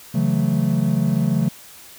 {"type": "chord", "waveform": "triangle", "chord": "F# minor seventh", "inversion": "second", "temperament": "equal", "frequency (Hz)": [138.59, 164.81, 185, 220], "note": ["C#3", "E3", "F#3", "A3"], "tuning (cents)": [0, 0, 0, 0], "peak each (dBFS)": -20, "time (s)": [0.14, 1.49], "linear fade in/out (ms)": 10, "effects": ["white hiss -43 dBFS RMS until 1.98 s"]}